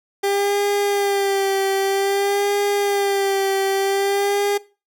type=tone with vibrato; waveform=30% pulse; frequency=397.3 Hz; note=G4; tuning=23 cents sharp; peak=-15 dBFS; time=0.23-4.58 s; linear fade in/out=10 ms; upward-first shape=sine; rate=0.52 Hz; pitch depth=38 cents each way; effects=noise-tail reverb RT60 0.3 s tail -19 dB re dry